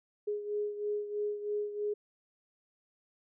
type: beating tone pair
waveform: sine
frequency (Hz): 415.3 / 418.4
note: G#4 / G#4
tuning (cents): 0 / +13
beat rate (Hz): 3.1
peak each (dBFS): -33 / -39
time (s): 0.27-1.94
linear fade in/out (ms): 10
effects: none